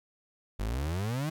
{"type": "exponential sweep", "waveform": "35% pulse", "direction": "up", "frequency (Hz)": [47.88, 162.4], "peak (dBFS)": -28, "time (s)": [0.59, 1.3], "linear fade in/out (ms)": 10, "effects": ["11-bit"]}